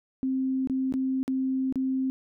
sine tone with dropouts, 262.9 Hz, C4, 8 cents sharp, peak -24 dBFS, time 0.23-2.1 s, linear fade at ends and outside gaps 0 ms, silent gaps 0.673-0.698 / 0.924-0.939 / 1.23-1.279 / 1.725-1.757 s, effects none

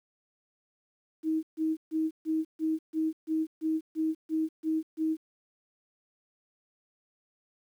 sine tone bursts, 317 Hz, D#4, 32 cents sharp, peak -25 dBFS, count 12, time 1.23-5.17 s, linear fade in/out 50 ms, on 200 ms, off 140 ms, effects 10-bit

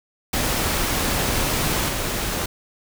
pink noise with level steps, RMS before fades -22 / -25 dBFS, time 0.33-2.46 s, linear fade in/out 5 ms, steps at 1.88 s, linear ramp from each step 10 ms, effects none

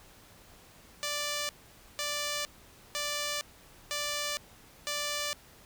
5% pulse tone bursts, 587.3 Hz, D5, in tune, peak -20 dBFS, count 5, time 1.03-5.33 s, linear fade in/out 0 ms, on 460 ms, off 500 ms, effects pink hiss -56 dBFS RMS until 5.65 s

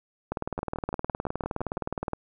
two click trains, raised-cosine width 1 ms, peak -15 / -19 dBFS, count 36 / 8, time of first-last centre 0.32-2.133 / 0.59-1.776 s, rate 19.3 / 5.9 Hz, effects none

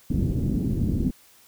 white low-pass noise, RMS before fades -24 dBFS, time 0.1-1.11 s, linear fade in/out 5 ms, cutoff 250 Hz, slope 24 dB/octave, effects white hiss -55 dBFS RMS until 1.47 s

